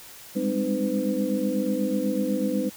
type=tone cluster; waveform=sine; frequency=199.4 / 207.5 / 260.1 / 307.2 / 505 Hz; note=G3 / G#3 / C4 / D#4 / B4; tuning=+30 / -1 / -10 / -22 / +39 cents; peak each=-29 dBFS; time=0.35-2.7 s; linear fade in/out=20 ms; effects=white hiss -45 dBFS RMS until 2.76 s